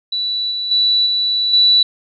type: tone with level steps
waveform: sine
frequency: 3951 Hz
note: B7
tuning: in tune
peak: -17 / -19 / -11 / -14 / -8 dBFS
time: 0.12-1.83 s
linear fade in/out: 5 ms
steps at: 0.51 / 0.71 / 1.06 / 1.53 s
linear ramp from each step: 5 ms
effects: none